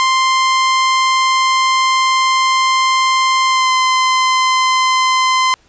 sawtooth tone with pitch glide, 1046.5 to 1034.5 Hz, C6 to C6, 0 to -20 cents, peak -7 dBFS, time 0-5.54 s, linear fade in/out 0 ms, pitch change -20 cents, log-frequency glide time 3.47-3.71 s, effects pink hiss -52 dBFS RMS until 5.68 s + resampled to 16000 Hz

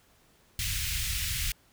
pink band-stop noise, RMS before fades -31 dBFS, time 0.59-1.52 s, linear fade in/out 2 ms, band 110 to 2000 Hz, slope 24 dB/octave, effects pink hiss -63 dBFS RMS until 1.72 s

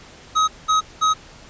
square tone bursts, 1269 Hz, D#6, 34 cents sharp, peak -15 dBFS, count 3, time 0.35-1.14 s, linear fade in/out 20 ms, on 130 ms, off 200 ms, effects pink hiss -44 dBFS RMS until 1.49 s + resampled to 16000 Hz

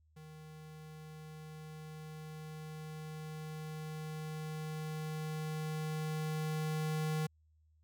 square tone with level ramp, 155.56 Hz, D#3, in tune, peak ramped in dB -51 to -33 dBFS, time 0.16-7.27 s, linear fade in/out 10 ms, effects added 78 Hz sine -66 dBFS peak until 7.83 s

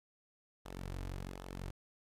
sawtooth tone with flanger, 46.07 Hz, F#1, 7 cents flat, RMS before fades -44 dBFS, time 0.65-1.71 s, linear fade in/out 10 ms, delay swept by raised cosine 0.42 to 5.42 ms, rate 1.3 Hz, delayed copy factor -0.6, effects resampled to 32000 Hz + 11-bit

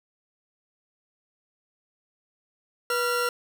40% pulse tone pair together, 487.2 / 1378 Hz, B4 / F6, -24 / -24 cents, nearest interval octave + tritone, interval 1800 cents, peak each -26 / -25 dBFS, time 2.9-3.29 s, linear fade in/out 2 ms, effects none

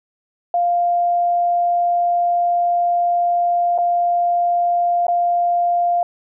sine tone with dropouts, 698.5 Hz, F5, in tune, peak -14 dBFS, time 0.54-6.03 s, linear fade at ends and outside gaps 2 ms, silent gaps 3.779-3.785 / 5.068-5.082 s, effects none

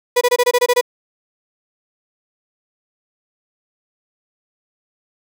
35% pulse tone bursts, 490 Hz, B4, 14 cents flat, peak -9 dBFS, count 9, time 0.16-0.812 s, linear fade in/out 10 ms, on 52 ms, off 23 ms, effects none

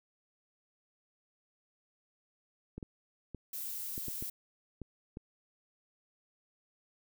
clicks, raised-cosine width 3 ms, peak -29 dBFS, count 8, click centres 2.78 / 2.828 / 3.347 / 3.979 / 4.083 / 4.225 / 4.817 / 5.171 s
violet noise, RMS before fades -40 dBFS, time 3.53-4.3 s, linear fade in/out 5 ms
effects none

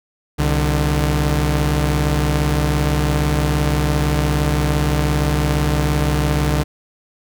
sawtooth tone pair together, 66 / 149.45 Hz, C2 / D3, +16 / +31 cents, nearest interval octave + major second, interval 1415 cents, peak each -14 dBFS, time 0.38-6.64 s, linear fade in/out 20 ms, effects none

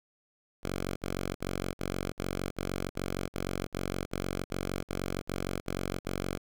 5% pulse tone bursts, 46.25 Hz, F#1, in tune, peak -21 dBFS, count 15, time 0.63-6.378 s, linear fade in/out 10 ms, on 330 ms, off 57 ms, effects none

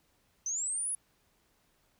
sine linear sweep, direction up, 6000 to 10548 Hz, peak -31 dBFS, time 0.46-0.95 s, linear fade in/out 2 ms, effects pink hiss -71 dBFS RMS until 1.99 s

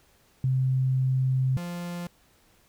sine / 45% pulse tone pair in turn, 130.6 / 174.33 Hz, C3 / F3, -3 / -3 cents, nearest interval perfect fourth, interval 500 cents, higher second, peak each -21 / -32 dBFS, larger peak first, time 0.44-1.57 / 1.57-2.07 s, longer first, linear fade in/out 2 ms, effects pink hiss -62 dBFS RMS until 2.68 s

